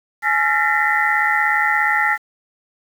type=tone cluster; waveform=sine; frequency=844 / 1369 / 1793 / 1870 / 2025 Hz; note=G#5 / F6 / A6 / A#6 / B6; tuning=+28 / -35 / +32 / +5 / +43 cents; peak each=-21 dBFS; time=0.22-2.18 s; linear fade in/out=50 ms; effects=7-bit